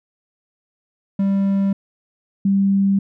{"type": "tone pair in turn", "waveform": ["triangle", "sine"], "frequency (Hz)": [196.5, 196.5], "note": ["G3", "G3"], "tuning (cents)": [4, 4], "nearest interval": "unison", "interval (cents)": 0, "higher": "neither", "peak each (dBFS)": -13, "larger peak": "neither", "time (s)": [[1.19, 1.73], [2.45, 2.99]], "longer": "neither", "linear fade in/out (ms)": 5, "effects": []}